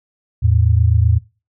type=tone pair together; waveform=sine; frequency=82.41 / 110.3 Hz; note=E2 / A2; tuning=0 / +5 cents; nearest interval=perfect fourth; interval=505 cents; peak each=-13 dBFS; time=0.42-1.19 s; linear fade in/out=20 ms; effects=noise-tail reverb RT60 0.3 s tail -21 dB re dry